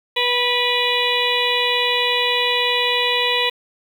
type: harmonic tone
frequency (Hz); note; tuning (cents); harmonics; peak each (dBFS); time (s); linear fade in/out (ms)
489.5; B4; -15; 1 / 2 / 4 / 5 / 6 / 7 / 8; -24 / -24 / -24 / -24 / -24 / -24 / -24; 0.16-3.5; 10
effects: 7-bit